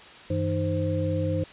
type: tone cluster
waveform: sine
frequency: 95.6 / 160.4 / 309 / 522 Hz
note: G2 / E3 / D#4 / C5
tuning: -43 / -47 / -12 / -4 cents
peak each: -27 / -30 / -31 / -29 dBFS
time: 0.3-1.44 s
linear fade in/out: 5 ms
effects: white hiss -46 dBFS RMS until 1.52 s + resampled to 8000 Hz